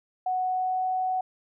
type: tone with pitch glide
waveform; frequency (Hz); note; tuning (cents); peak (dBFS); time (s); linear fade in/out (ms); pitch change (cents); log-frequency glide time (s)
sine; 740 to 744.7; F#5 to F#5; 0 to +11; -24; 0.26-1.21; 5; +11; 0.42-0.86
effects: none